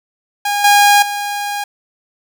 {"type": "tone with level steps", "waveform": "sawtooth", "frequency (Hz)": 817, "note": "G#5", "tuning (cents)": -29, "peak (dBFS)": [-11, -3, -15], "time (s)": [0.45, 1.64], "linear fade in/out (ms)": 5, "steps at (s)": [0.64, 1.02], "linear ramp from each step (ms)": 5, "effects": ["7-bit"]}